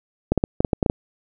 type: clicks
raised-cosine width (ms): 2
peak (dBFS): -4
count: 9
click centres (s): 0.32 / 0.377 / 0.439 / 0.605 / 0.648 / 0.732 / 0.828 / 0.862 / 0.899
effects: none